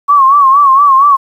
sine tone with vibrato, 1108.7 Hz, C#6, in tune, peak -3 dBFS, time 0.08-1.17 s, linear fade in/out 20 ms, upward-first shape sine, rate 4.3 Hz, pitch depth 90 cents each way, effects 7-bit

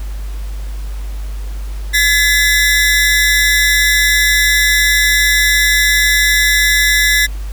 sawtooth ring-modulated tone, 1864.7 Hz, A#6, in tune, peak -3 dBFS, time 1.93-7.27 s, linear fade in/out 20 ms, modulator 156 Hz, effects added 50 Hz sine -20 dBFS peak until 7.52 s + pink hiss -39 dBFS RMS until 7.52 s

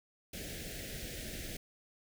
pink band-stop noise, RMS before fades -43 dBFS, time 0.33-1.57 s, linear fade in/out 5 ms, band 670 to 1600 Hz, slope 48 dB/octave, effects none

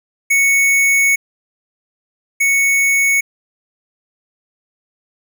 square tone pair in turn, 2217 / 2217 Hz, C#7 / C#7, 0 / 0 cents, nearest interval unison, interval 0 cents, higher neither, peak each -11 / -12 dBFS, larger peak first, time 0.3-1.16 / 2.4-3.21 s, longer first, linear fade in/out 10 ms, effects none

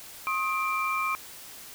sine tone cluster, 1071 / 1255 / 2360 Hz, C6 / D#6 / D7, +40 / +15 / +8 cents, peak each -30 dBFS, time 0.27-1.15 s, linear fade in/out 0 ms, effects white hiss -45 dBFS RMS until 1.74 s

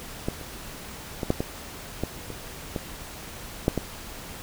clicks, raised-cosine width 2 ms, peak -12 / -25 / -14 / -7 / -12 / -12 / -22 / -14 / -6 / -11 dBFS, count 10, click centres 0.285 / 0.413 / 1.232 / 1.304 / 1.405 / 2.036 / 2.303 / 2.762 / 3.681 / 3.777 s, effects pink hiss -40 dBFS RMS until 4.42 s

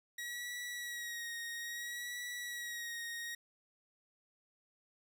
sawtooth tone with vibrato, 1906 Hz, A#6, 38 cents sharp, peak -37 dBFS, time 0.18-3.35 s, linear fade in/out 5 ms, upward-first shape sine, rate 0.6 Hz, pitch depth 36 cents each way, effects none

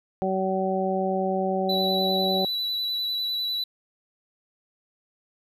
harmonic tone, 189.6 Hz, F#3, 43 cents sharp, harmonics 1 / 2 / 3 / 4, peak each -28 / -28 / -28 / -28 dBFS, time 0.22-2.45 s, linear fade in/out 0 ms
triangle tone with vibrato, 3951 Hz, B7, in tune, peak -24 dBFS, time 1.69-3.64 s, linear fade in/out 5 ms, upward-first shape sine, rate 10 Hz, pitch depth 22 cents each way
effects none

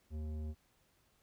sine tone with tanh clipping, 77 Hz, D#2, 17 cents flat, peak -40 dBFS, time 0.1-0.55 s, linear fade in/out 50 ms, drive 13 dB, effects pink hiss -73 dBFS RMS until 1.22 s

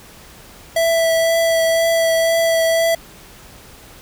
square tone with vibrato, 659.3 Hz, E5, in tune, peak -14 dBFS, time 0.76-2.95 s, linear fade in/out 5 ms, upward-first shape triangle, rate 2 Hz, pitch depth 14 cents each way, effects pink hiss -42 dBFS RMS until 4.01 s

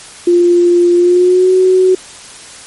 sine tone with pitch glide, 349.2 to 372.1 Hz, F4 to F#4, 0 to +10 cents, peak -5 dBFS, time 0.27-1.95 s, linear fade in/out 5 ms, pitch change +110 cents, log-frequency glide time 0.96-1.51 s, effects white hiss -33 dBFS RMS until 2.66 s + MP3 48 kbps

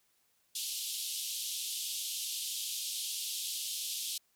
pink band-pass noise, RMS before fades -38 dBFS, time 0.55-4.18 s, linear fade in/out 5 ms, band 3000 to 14000 Hz, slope 48 dB/octave, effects white hiss -73 dBFS RMS until 4.35 s

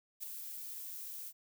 violet noise with ADSR envelope, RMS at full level -39 dBFS, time 0.2-1.33 s, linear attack 33 ms, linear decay 5 ms, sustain -6 dB, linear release 54 ms, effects none

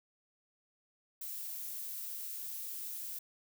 violet noise, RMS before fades -42 dBFS, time 1.21-3.19 s, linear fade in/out 5 ms, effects none

